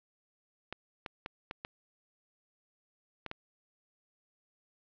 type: clicks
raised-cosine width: 0.3 ms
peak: -22 dBFS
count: 7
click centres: 0.726 / 1.062 / 1.261 / 1.511 / 1.649 / 3.263 / 3.314 s
effects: low-pass 4000 Hz 12 dB/octave